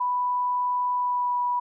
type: tone with pitch glide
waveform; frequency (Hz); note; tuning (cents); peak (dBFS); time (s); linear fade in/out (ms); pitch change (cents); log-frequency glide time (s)
sine; 989 to 979.3; B5 to B5; +2 to -15; -22; 0-1.6; 10; -17; 0.94-1.4
effects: none